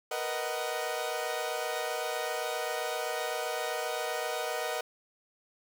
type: chord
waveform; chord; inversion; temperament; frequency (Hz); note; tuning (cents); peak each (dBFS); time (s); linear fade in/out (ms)
sawtooth; B major seventh; third; equal with one note detuned; 466.2 / 493.9 / 622.3 / 747.3; A#4 / B4 / D#5 / F#5; 0 / 0 / 0 / +17; -34 / -35 / -32 / -33; 0.11-4.81; 5
effects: none